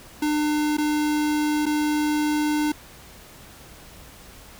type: tone with dropouts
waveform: square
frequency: 300 Hz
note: D4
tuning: 37 cents sharp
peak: -21 dBFS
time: 0.22-2.72 s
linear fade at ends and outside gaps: 5 ms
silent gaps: 0.77-0.782 / 1.657-1.663 s
effects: added 60 Hz sine -54 dBFS peak until 4.59 s + pink hiss -46 dBFS RMS until 4.59 s